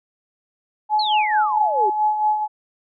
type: tone with tremolo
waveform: sine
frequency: 851 Hz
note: G#5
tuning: 42 cents sharp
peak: -14 dBFS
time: 0.89-2.48 s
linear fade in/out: 50 ms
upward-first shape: sine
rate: 4.5 Hz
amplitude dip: 55%
type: exponential sweep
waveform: sine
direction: down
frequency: 4435 to 370.2 Hz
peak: -22 dBFS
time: 0.99-1.9 s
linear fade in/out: 5 ms
effects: none